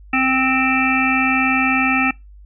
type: harmonic tone with a mistuned harmonic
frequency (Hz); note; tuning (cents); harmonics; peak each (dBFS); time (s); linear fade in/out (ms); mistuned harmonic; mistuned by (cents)
261.6; C4; 0; 1 / 3 / 5 / 7 / 9 / 10; -19 / -23 / -22 / -24 / -21 / -21; 0.13-2.11; 5; 10; +25
effects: noise-tail reverb RT60 0.2 s tail -23 dB re dry + added 50 Hz sine -39 dBFS peak until 2.45 s